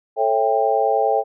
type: chord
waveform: sine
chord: A dominant seventh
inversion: none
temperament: just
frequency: 440 / 550 / 660 / 792 Hz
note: A4 / C#5 / E5 / G5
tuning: 0 / -14 / +2 / +18 cents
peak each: -21 / -22 / -22 / -19 dBFS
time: 0.16-1.24 s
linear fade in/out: 50 ms
effects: none